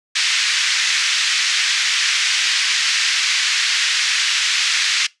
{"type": "band-pass noise", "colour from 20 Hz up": "pink", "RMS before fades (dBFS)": -18, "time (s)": [0.15, 5.07], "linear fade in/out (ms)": 10, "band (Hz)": [1800, 6300], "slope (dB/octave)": 24, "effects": ["noise-tail reverb RT60 0.2 s tail -22 dB re dry", "resampled to 24000 Hz"]}